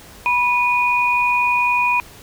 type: tone pair together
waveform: sine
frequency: 978 / 2464 Hz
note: B5 / D#7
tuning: -17 / -17 cents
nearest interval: octave + major third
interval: 1600 cents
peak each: -17 dBFS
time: 0.26-2 s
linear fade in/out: 0 ms
effects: pink hiss -42 dBFS RMS until 2.22 s